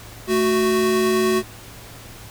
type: tone pair together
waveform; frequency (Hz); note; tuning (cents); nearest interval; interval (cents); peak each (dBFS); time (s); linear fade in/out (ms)
square; 220 / 370; A3 / F#4; 0 / 0; major sixth; 900; -23 / -18; 0.27-1.43; 50
effects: added 110 Hz sine -44 dBFS peak until 2.3 s + pink hiss -41 dBFS RMS until 2.3 s